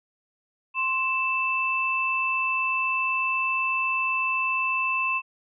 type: tone pair together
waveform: sine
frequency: 1050.1 / 2646 Hz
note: C6 / E7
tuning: +6 / +6 cents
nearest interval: octave + major third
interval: 1600 cents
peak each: -27 / -24 dBFS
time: 0.74-5.22 s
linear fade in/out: 50 ms
effects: none